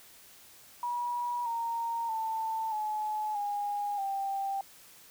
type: tone with pitch steps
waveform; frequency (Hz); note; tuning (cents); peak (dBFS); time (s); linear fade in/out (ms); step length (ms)
sine; 965 / 926.2 / 889 / 853.3 / 819 / 786.1; B5 / A#5 / A5 / G#5 / G#5 / G5; -40 / -11 / +18 / +47 / -24 / +5; -30; 0.83-4.61; 2; 630
effects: white hiss -55 dBFS RMS until 5.1 s